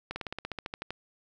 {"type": "slowing click train", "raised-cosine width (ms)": 0.3, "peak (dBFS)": -19, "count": 13, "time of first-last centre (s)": [0.11, 0.906], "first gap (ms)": 50, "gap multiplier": 1.05, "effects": []}